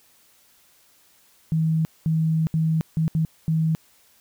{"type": "tone bursts at uneven times", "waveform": "sine", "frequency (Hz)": 160, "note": "D#3", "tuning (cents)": 49, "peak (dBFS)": -18, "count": 6, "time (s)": [[1.52, 1.85], [2.06, 2.47], [2.54, 2.81], [2.97, 3.08], [3.15, 3.25], [3.48, 3.75]], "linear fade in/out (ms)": 0, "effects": ["white hiss -58 dBFS RMS until 4.2 s"]}